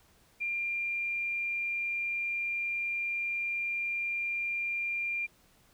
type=tone; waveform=sine; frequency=2390 Hz; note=D7; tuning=30 cents sharp; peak=-30 dBFS; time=0.4-5.27 s; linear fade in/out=20 ms; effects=pink hiss -64 dBFS RMS until 5.73 s